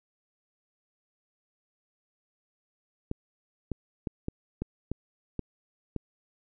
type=clicks; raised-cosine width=3 ms; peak=-18 dBFS; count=8; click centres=3.114 / 3.717 / 4.072 / 4.284 / 4.62 / 4.916 / 5.393 / 5.963 s; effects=none